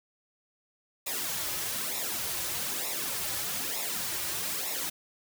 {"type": "noise with flanger", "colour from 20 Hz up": "white", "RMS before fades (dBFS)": -33, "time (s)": [1.06, 4.9], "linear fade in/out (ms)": 10, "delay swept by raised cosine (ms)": [0.64, 4.44], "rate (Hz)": 1.1, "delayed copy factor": -0.8, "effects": []}